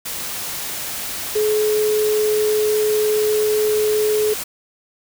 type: tone in noise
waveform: sine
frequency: 426.3 Hz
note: G#4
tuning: 45 cents sharp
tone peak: -15 dBFS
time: 1.35-4.34 s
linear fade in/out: 10 ms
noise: white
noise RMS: -27 dBFS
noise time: 0.05-4.44 s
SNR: +9 dB
effects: none